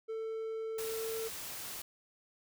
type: tone with pitch glide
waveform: triangle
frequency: 444.9 to 448.5 Hz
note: A4 to A4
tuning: +19 to +33 cents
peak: -34 dBFS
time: 0.08-1.29 s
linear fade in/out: 20 ms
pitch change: +14 cents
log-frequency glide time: 0.77-1.16 s
type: noise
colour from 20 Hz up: white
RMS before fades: -43 dBFS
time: 0.78-1.82 s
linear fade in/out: 5 ms
effects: none